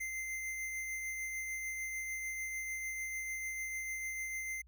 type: tone with tremolo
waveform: square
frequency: 2081 Hz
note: C7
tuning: 10 cents flat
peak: -37 dBFS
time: 0-4.62 s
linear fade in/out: 10 ms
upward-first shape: triangle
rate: 6.7 Hz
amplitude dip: 30%
effects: added 60 Hz sine -58 dBFS peak until 4.67 s